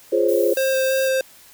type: chord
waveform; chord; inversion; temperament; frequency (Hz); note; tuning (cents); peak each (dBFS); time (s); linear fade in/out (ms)
sine; Db major seventh; first; just; 346.5 / 415.8 / 519.7 / 554.4; F4 / Ab4 / C5 / Db5; -14 / +2 / -12 / 0; -21 / -20 / -19 / -24; 0.12-0.54; 10
type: noise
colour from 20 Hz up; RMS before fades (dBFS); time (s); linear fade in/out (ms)
violet; -33; 0.28-1.09; 10
type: tone with vibrato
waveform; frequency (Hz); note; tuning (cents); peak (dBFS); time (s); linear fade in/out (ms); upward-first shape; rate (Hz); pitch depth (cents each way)
square; 529; C5; +19; -18; 0.57-1.21; 2; square; 3; 8
effects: white hiss -48 dBFS RMS until 1.53 s

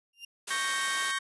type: tone with exponential growth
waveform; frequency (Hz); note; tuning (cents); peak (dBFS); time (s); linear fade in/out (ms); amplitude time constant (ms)
35% pulse; 2794; F7; 0; -36; 0.13-0.25; 5; 26
type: noise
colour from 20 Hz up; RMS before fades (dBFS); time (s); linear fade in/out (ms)
white; -36; 0.47-1.12; 10
type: chord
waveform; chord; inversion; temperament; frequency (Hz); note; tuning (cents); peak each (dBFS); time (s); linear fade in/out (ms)
30% pulse; G diminished; second; equal; 1108.7 / 1568 / 1864.7; Db6 / G6 / Bb6; 0 / 0 / 0; -31 / -30 / -31; 0.5-1.19; 10
effects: high-pass 300 Hz 12 dB/octave + resampled to 24000 Hz

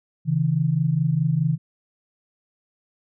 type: tone pair together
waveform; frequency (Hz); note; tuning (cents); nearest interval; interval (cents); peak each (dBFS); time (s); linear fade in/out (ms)
sine; 135.71 / 160.5; C#3 / E3; -36 / -46; minor third; 290; -22 / -20; 0.25-1.58; 50
effects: none

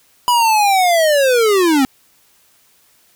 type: linear sweep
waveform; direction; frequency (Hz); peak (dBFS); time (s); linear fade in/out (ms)
square; down; 987.8 to 254.8; -11; 0.28-1.85; 0
effects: white hiss -54 dBFS RMS until 3.15 s

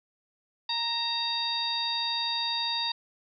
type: harmonic tone with a mistuned harmonic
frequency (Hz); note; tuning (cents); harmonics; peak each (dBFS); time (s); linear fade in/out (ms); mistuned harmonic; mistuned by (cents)
932.3; A#5; 0; 1 / 2 / 3 / 4 / 5; -34 / -41 / -41 / -30 / -32; 0.69-2.92; 5; 3; -58
effects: none

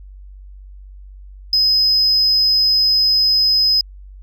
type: tone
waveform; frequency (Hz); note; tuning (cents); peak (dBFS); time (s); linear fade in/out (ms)
sine; 5060; D#8; +28; -10; 1.53-3.81; 2
effects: tanh soft clip ceiling -8 dBFS + added 48 Hz sine -35 dBFS peak until 4.22 s

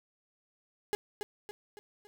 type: tone with echo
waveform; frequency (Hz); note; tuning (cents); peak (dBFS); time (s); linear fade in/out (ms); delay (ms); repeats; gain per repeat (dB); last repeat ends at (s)
35% pulse; 415.3; G#4; 0; -27; 0.93-0.95; 0; 280; 4; -6; 2.07
effects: none

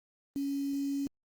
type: tone with quantisation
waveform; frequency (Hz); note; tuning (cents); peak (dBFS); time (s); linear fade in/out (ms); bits
sine; 278.8; C#4; +10; -30; 0.36-1.07; 0; 8
effects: Opus 24 kbps

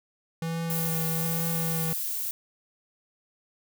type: tone with vibrato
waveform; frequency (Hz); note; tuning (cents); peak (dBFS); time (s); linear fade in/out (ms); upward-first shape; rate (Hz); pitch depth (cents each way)
square; 164; E3; -9; -29; 0.42-1.93; 2; triangle; 1.2; 25
type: noise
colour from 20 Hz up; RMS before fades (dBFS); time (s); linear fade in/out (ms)
violet; -31; 0.7-2.31; 0
effects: none

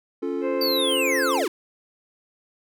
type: chord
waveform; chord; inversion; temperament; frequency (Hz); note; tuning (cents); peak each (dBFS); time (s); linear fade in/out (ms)
triangle; Db augmented; none; equal; 277.2 / 349.2 / 440; Db4 / F4 / A4; 0 / 0 / 0; -27; 0.22-1.45; 10
type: harmonic tone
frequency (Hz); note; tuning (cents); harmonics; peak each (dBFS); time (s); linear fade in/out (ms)
523.3; C5; 0; 1 / 2 / 3 / 4 / 5; -25 / -34 / -45 / -41 / -44; 0.41-1.41; 50
type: linear sweep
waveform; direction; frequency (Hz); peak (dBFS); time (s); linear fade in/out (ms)
square; down; 4699 to 295.2; -23; 0.61-1.48; 5
effects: none

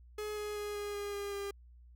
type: tone with pitch steps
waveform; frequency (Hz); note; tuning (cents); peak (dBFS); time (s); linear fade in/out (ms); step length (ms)
45% pulse; 422.3 / 418.7 / 415 / 411.5 / 407.9 / 404.4 / 400.9; G#4 / G#4 / G#4 / G#4 / G#4 / G#4 / G4; +29 / +14 / -1 / -16 / -31 / -46 / +39; -37; 0.18-1.51; 5; 190
effects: added 60 Hz sine -54 dBFS peak until 1.95 s

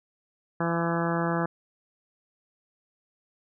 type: harmonic tone with a mistuned harmonic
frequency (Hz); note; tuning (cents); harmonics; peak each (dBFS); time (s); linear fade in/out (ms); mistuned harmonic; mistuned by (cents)
168.5; E3; +38; 1 / 2 / 3 / 4 / 5 / 6 / 7 / 8 / 9 / 10; -28 / -31 / -33 / -34 / -35 / -36 / -36 / -37 / -38 / -38; 0.6-1.46; 5; 8; -29
effects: none

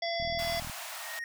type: harmonic tone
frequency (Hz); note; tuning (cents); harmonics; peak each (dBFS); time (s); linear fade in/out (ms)
678; E5; +49; 1 / 3 / 5 / 7 / 8; -32 / -37 / -39 / -40 / -41; 0.02-0.6; 5
type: click train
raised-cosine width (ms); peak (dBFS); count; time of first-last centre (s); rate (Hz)
5; -31; 21; 0.2-0.698; 40.2
type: high-pass noise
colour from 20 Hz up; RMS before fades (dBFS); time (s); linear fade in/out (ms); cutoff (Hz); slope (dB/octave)
pink; -41; 0.39-1.19; 0; 610; 96
type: tone with exponential growth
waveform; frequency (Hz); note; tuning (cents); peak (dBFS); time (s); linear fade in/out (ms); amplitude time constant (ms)
triangle; 1864.7; A#6; 0; -32; 0.59-1.24; 1; 140
effects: none

